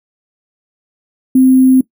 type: tone with sample-and-hold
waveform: sine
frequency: 260 Hz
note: C4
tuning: 11 cents flat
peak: -4 dBFS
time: 1.35-1.81 s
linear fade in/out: 5 ms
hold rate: 11025 Hz
effects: noise-tail reverb RT60 0.1 s tail -20 dB re dry